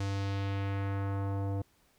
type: tone with low-pass filter sweep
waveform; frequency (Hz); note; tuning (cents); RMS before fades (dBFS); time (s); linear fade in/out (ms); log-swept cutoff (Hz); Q
square; 98.7; G2; +12; -33; 0-1.62; 5; 6700 to 640; 1.2
effects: pink hiss -68 dBFS RMS until 1.98 s